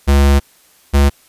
square tone pair in turn, 70 / 70.35 Hz, C#2 / C#2, +18 / +26 cents, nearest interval unison, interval 8 cents, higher second, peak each -8 dBFS, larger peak neither, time 0.07-0.4 / 0.93-1.1 s, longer first, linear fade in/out 20 ms, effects white hiss -50 dBFS RMS until 1.28 s + resampled to 32000 Hz

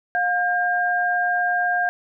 sine tone pair together, 713.1 / 1605 Hz, F5 / G6, +36 / +40 cents, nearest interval octave + major second, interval 1404 cents, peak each -21 dBFS, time 0.15-1.89 s, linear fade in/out 0 ms, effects none

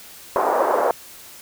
pink band-pass noise, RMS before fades -19 dBFS, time 0.36-0.91 s, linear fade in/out 0 ms, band 450 to 1100 Hz, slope 24 dB/octave, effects white hiss -42 dBFS RMS until 1.41 s

